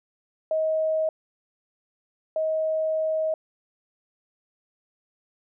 sine tone pair in turn, 632 / 632 Hz, D#5 / D#5, +27 / +27 cents, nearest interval unison, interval 0 cents, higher neither, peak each -21 / -22 dBFS, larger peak first, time 0.51-1.09 / 2.36-3.34 s, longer second, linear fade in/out 2 ms, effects none

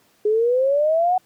sine exponential sweep, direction up, 415.3 to 750 Hz, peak -15 dBFS, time 0.25-1.18 s, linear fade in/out 5 ms, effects pink hiss -59 dBFS RMS until 1.25 s + high-pass 150 Hz 12 dB/octave

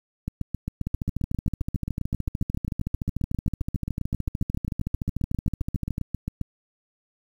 two click trains, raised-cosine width 5 ms, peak -15 / -15 dBFS, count 70 / 47, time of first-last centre 0.87-5.981 / 0.28-6.413 s, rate 13.5 / 7.5 Hz, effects 8-bit

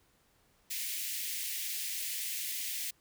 white high-pass noise, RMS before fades -37 dBFS, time 0.7-2.91 s, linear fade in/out 10 ms, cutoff 1900 Hz, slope 48 dB/octave, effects pink hiss -69 dBFS RMS until 3 s

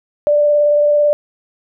sine tone with vibrato, 589 Hz, D5, 5 cents sharp, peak -9 dBFS, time 0.27-1.13 s, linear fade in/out 0 ms, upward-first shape square, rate 18 Hz, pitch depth 10 cents each way, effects none

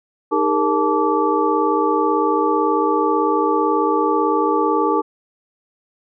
sine tone cluster, 310.6 / 405.8 / 463.9 / 871 / 1160 Hz, D#4 / G#4 / A#4 / A5 / D6, -3 / -40 / -8 / -18 / -22 cents, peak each -21 dBFS, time 0.31-5.02 s, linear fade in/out 20 ms, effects none

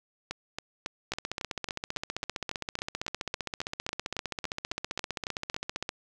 two click trains, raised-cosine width 0.2 ms, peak -15 / -16 dBFS, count 74 / 20, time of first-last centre 1.12-5.891 / 0.31-5.544 s, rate 15.3 / 3.63 Hz, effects none

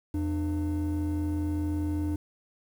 triangle tone pair together, 84.1 / 300 Hz, E2 / D4, +35 / +37 cents, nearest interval octave + minor seventh, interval 2202 cents, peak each -26 dBFS, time 0.14-2.16 s, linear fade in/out 5 ms, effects tanh soft clip ceiling -22 dBFS + 9-bit

